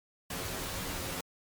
pink noise with comb filter, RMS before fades -37 dBFS, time 0.3-1.21 s, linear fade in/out 5 ms, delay 11 ms, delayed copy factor +0.65, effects MP3 96 kbps

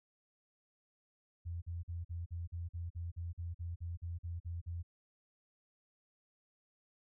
sine tone bursts, 85.5 Hz, F2, 36 cents flat, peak -38 dBFS, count 16, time 1.45-4.83 s, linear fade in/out 20 ms, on 170 ms, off 44 ms, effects none

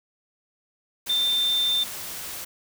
sine tone in noise, 3580 Hz, A7, 29 cents sharp, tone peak -20 dBFS, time 1.09-1.84 s, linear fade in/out 10 ms, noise white, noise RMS -35 dBFS, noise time 1.06-2.45 s, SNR +12 dB, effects none

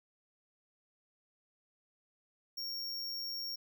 square tone, 5530 Hz, F8, 18 cents flat, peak -38 dBFS, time 2.57-3.56 s, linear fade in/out 10 ms, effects none

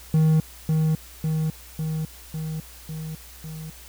triangle tone with echo, 157.5 Hz, D#3, 21 cents sharp, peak -13 dBFS, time 0.14-0.4 s, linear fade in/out 2 ms, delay 550 ms, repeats 6, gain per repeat -3 dB, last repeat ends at 3.7 s, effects added 60 Hz sine -46 dBFS peak until 3.88 s + white hiss -46 dBFS RMS until 3.88 s

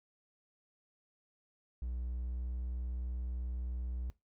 triangle tone with pitch glide, 61 to 61.57 Hz, B1 to B1, -21 to -5 cents, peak -34 dBFS, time 1.82-4.1 s, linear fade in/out 0 ms, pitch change +16 cents, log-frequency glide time 1.93-2.46 s, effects noise-tail reverb RT60 0.2 s tail -19 dB re dry

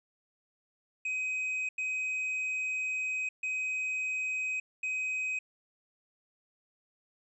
triangle tone bursts at uneven times, 2520 Hz, D#7, 21 cents sharp, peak -29 dBFS, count 4, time 1.05-1.69 / 1.78-3.29 / 3.43-4.6 / 4.83-5.39 s, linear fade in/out 5 ms, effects resampled to 24000 Hz

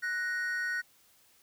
triangle tone pair together, 1480 / 1871.2 Hz, F#6 / A#6, 0 / +6 cents, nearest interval major third, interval 406 cents, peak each -31 / -32 dBFS, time 0.02-0.82 s, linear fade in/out 20 ms, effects white hiss -64 dBFS RMS until 1.42 s

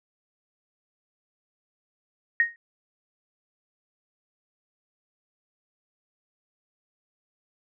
sine tone with exponential decay, 1864.7 Hz, A#6, in tune, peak -14 dBFS, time 2.4-2.56 s, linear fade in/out 1 ms, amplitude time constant 34 ms, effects none

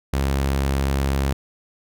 sawtooth tone, 68.3 Hz, C#2, 25 cents flat, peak -15 dBFS, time 0.13-1.33 s, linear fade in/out 5 ms, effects none

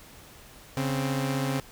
sawtooth tone pair together, 138.72 / 261.6 Hz, C#3 / C4, +2 / 0 cents, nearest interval major seventh, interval 1098 cents, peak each -24 / -26 dBFS, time 0.77-1.6 s, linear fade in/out 0 ms, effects pink hiss -50 dBFS RMS until 1.71 s

